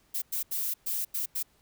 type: noise bursts at uneven times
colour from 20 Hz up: violet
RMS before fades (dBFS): -31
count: 6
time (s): 0.14-0.22 / 0.32-0.43 / 0.51-0.74 / 0.86-1.05 / 1.14-1.26 / 1.35-1.43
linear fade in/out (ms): 10
effects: pink hiss -66 dBFS RMS until 1.61 s